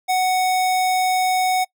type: tone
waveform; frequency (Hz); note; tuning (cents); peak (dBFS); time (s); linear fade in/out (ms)
square; 742; F#5; +5; -17; 0.08-1.65; 20
effects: noise-tail reverb RT60 0.1 s tail -24 dB re dry